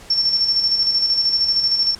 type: tone with tremolo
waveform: sine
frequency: 5430 Hz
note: F8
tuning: 50 cents flat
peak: -13 dBFS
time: 0.1-1.95 s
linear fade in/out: 5 ms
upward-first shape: square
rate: 13 Hz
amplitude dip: 45%
effects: pink hiss -42 dBFS RMS until 1.99 s + low-pass 10000 Hz 12 dB/octave